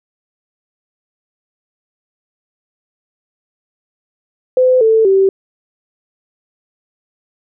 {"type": "tone with pitch steps", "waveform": "sine", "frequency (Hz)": [510, 444, 386.5], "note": ["C5", "A4", "G4"], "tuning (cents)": [-44, 16, -24], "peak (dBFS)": -7, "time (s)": [4.57, 5.29], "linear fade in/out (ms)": 2, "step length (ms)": 240, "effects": []}